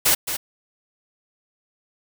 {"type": "noise with echo", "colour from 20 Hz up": "white", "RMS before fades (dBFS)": -17, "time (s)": [0.05, 0.15], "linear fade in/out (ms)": 10, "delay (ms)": 220, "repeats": 1, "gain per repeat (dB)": -9, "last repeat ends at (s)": 0.37, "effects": []}